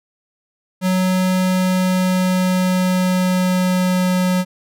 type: tone with pitch glide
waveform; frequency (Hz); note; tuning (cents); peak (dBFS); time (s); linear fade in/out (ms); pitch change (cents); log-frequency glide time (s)
square; 185 to 182.88; F#3 to F#3; 0 to -20; -15; 0.81-4.45; 50; -20; 1.37-4.09
effects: none